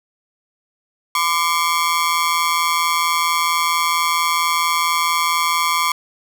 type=ring-modulated tone; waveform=sawtooth; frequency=1100 Hz; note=C#6; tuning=14 cents flat; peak=-9 dBFS; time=1.15-5.92 s; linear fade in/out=2 ms; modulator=82.2 Hz; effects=none